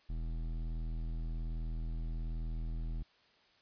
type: tone with hard clipping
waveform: sine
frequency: 40.61 Hz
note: E1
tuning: 25 cents flat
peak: -37 dBFS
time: 0.09-3.03 s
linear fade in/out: 10 ms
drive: 12 dB
effects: white hiss -67 dBFS RMS until 3.61 s + resampled to 11025 Hz